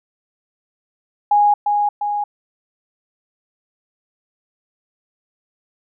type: tone with echo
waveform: sine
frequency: 826 Hz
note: G#5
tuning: 10 cents flat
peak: -10 dBFS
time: 1.31-1.54 s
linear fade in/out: 5 ms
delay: 350 ms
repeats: 2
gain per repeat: -4 dB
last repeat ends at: 2.24 s
effects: none